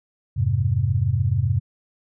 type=chord; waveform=sine; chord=F minor; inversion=none; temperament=equal; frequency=87.31 / 103.83 / 130.81 Hz; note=F2 / Ab2 / C3; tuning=0 / 0 / 0 cents; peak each=-24 / -21 / -22 dBFS; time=0.36-1.6 s; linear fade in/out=20 ms; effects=none